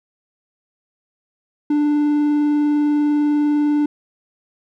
triangle tone with vibrato, 295.2 Hz, D4, 9 cents sharp, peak -12 dBFS, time 1.7-3.86 s, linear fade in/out 5 ms, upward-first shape triangle, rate 20 Hz, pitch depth 19 cents each way, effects none

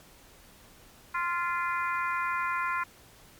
harmonic tone with a mistuned harmonic, 347.8 Hz, F4, 7 cents flat, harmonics 3 / 4 / 5 / 6 / 7, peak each -30 / -32 / -38 / -37 / -40 dBFS, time 1.14-2.84 s, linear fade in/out 10 ms, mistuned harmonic 6, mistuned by -24 cents, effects pink hiss -55 dBFS RMS until 3.39 s + MP3 96 kbps

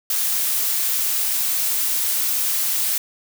blue noise, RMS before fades -21 dBFS, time 0.1-2.98 s, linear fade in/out 2 ms, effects none

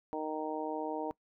harmonic tone, 155.1 Hz, D#3, 5 cents flat, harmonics 2 / 3 / 4 / 5 / 6, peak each -39 / -39 / -41 / -41 / -41 dBFS, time 0.13-1.11 s, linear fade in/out 0 ms, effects noise-tail reverb RT60 0.1 s tail -22 dB re dry

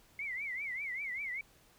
sine tone with vibrato, 2134 Hz, C7, 34 cents sharp, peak -36 dBFS, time 0.19-1.41 s, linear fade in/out 2 ms, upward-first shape triangle, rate 5.1 Hz, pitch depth 180 cents each way, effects pink hiss -64 dBFS RMS until 1.78 s

